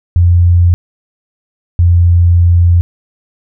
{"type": "tone pair in turn", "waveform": "sine", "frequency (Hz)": [87.31, 86.71], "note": ["F2", "F2"], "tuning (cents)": [0, -12], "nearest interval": "unison", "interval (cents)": 12, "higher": "first", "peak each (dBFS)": -4, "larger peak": "neither", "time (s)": [[0.16, 0.74], [1.79, 2.81]], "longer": "second", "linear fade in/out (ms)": 0, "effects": []}